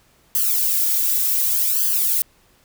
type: noise with flanger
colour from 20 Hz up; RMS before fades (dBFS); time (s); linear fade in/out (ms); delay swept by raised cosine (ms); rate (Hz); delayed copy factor
violet; -19; 0.35-2.22; 0; 0.64 to 2.64; 0.67; +1
effects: pink hiss -57 dBFS RMS until 2.64 s